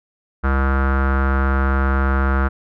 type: tone with low-pass filter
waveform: square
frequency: 67.4 Hz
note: C#2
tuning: 48 cents flat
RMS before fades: -17 dBFS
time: 0.43-2.49 s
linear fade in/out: 20 ms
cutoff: 1400 Hz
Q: 5.5
effects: none